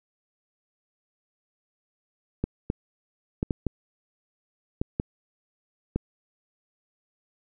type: clicks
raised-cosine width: 3 ms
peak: -12 dBFS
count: 8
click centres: 2.44 / 2.701 / 3.429 / 3.508 / 3.667 / 4.815 / 4.999 / 5.96 s
effects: none